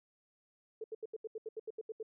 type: tone bursts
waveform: sine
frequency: 440 Hz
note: A4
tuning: in tune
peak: -38 dBFS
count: 12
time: 0.81-2.029 s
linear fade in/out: 5 ms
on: 31 ms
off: 77 ms
effects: none